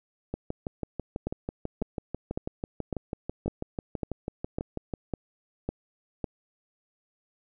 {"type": "two click trains", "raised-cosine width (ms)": 2, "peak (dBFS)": [-18, -16], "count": [29, 10], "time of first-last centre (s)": [[0.34, 4.938], [1.27, 6.242]], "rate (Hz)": [6.09, 1.81], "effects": []}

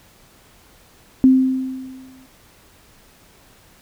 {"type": "tone with exponential decay", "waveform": "sine", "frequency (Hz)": 260.9, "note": "C4", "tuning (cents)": -5, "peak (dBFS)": -6, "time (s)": [1.24, 2.26], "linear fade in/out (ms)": 0, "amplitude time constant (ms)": 220, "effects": ["pink hiss -51 dBFS RMS until 3.81 s"]}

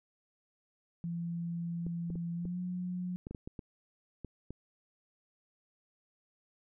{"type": "tone with pitch glide", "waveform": "sine", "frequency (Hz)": [170, 180.11], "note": ["F3", "F#3"], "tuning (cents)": [-46, -46], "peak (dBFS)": -34, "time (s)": [1.04, 3.16], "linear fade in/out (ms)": 0, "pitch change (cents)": 100, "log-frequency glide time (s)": [2.34, 2.59]}
{"type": "clicks", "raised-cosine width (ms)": 3, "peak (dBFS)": -29, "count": 11, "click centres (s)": [1.866, 2.103, 2.156, 2.454, 3.269, 3.31, 3.348, 3.475, 3.592, 4.247, 4.506]}
{"effects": []}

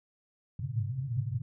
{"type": "band-pass noise", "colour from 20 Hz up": "pink", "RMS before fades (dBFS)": -33, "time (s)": [0.59, 1.42], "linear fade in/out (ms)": 5, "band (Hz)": [100, 140], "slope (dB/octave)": 96, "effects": []}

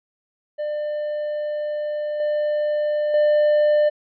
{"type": "tone with level steps", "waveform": "triangle", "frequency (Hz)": 598, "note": "D5", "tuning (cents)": 31, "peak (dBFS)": [-21, -17, -12], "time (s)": [0.58, 3.9], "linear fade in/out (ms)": 20, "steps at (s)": [2.2, 3.14], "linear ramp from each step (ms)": 2, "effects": ["resampled to 11025 Hz"]}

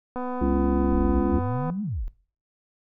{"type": "click train", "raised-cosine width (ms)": 1, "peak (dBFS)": -19, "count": 386, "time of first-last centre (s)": [0.16, 1.7], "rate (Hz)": 250}
{"type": "harmonic tone", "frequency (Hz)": 68.6, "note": "C#2", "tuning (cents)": -17, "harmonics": [1, 3, 4, 5], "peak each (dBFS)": [-26, -26, -26, -26], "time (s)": [0.41, 1.39], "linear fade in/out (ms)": 5}
{"type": "exponential two-way sweep", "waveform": "sine", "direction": "up then down", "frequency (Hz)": [33.93, 220, 33.93], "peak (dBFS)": -26, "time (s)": [0.92, 2.08], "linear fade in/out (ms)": 0, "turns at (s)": 1.83}
{"effects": ["noise-tail reverb RT60 0.4 s tail -19 dB re dry"]}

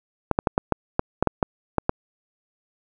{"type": "clicks", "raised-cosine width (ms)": 1, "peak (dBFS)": -4, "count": 11, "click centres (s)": [0.313, 0.389, 0.472, 0.579, 0.723, 0.994, 1.226, 1.273, 1.428, 1.783, 1.894], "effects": []}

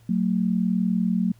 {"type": "tone pair together", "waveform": "sine", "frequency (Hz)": [184.3, 224.5], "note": ["F#3", "A3"], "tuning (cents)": [-7, 35], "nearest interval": "minor third", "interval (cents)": 342, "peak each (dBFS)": [-22, -23], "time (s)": [0.09, 1.32], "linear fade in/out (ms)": 5, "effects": ["added 114 Hz sine -51 dBFS peak until 1.39 s", "pink hiss -61 dBFS RMS until 1.39 s"]}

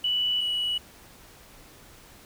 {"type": "tone pair in turn", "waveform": "triangle", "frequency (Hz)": [2960, 2938], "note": ["F#7", "F#7"], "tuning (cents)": [0, -13], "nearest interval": "unison", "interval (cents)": 13, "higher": "first", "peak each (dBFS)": [-19, -22], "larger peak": "first", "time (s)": [[0.04, 0.41], [0.41, 0.78]], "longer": "neither", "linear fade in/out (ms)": 5, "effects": ["tanh soft clip ceiling -21 dBFS", "pink hiss -51 dBFS RMS until 2.25 s"]}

